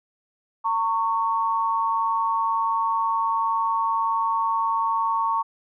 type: tone pair together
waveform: sine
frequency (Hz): 910.7 / 1108.7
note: A#5 / C#6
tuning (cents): -41 / 0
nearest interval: minor third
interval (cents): 341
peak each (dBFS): -23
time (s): 0.64-5.43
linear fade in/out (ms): 20
effects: none